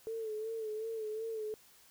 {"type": "tone with vibrato", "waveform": "sine", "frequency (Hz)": 440, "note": "A4", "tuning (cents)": 0, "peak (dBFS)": -36, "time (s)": [0.07, 1.54], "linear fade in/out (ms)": 0, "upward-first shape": "sine", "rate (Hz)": 2.7, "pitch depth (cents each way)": 53, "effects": ["white hiss -62 dBFS RMS until 1.9 s"]}